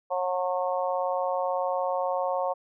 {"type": "harmonic tone", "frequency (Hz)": 181.8, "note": "F#3", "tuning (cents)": -30, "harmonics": [3, 4, 5, 6], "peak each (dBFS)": [-28, -30, -32, -34], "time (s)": [0.1, 2.54], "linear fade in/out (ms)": 20, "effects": []}